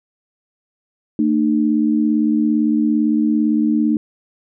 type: tone pair together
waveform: sine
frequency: 224.8 / 302.5 Hz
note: A3 / D#4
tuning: +37 / -49 cents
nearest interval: perfect fourth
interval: 514 cents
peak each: -16 dBFS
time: 1.19-3.97 s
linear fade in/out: 2 ms
effects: none